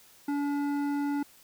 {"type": "tone with hard clipping", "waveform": "triangle", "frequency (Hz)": 286.4, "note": "D4", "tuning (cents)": -43, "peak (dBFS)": -29, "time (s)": [0.28, 1.23], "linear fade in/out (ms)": 5, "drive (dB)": 15, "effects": ["white hiss -57 dBFS RMS until 1.43 s"]}